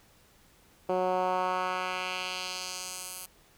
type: tone with band-pass filter sweep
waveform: 10% pulse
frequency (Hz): 183.7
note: F#3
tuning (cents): -12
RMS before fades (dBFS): -32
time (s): 0.89-3.26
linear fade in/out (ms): 5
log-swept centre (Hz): 490 to 12000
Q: 1.3
effects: pink hiss -61 dBFS RMS until 3.57 s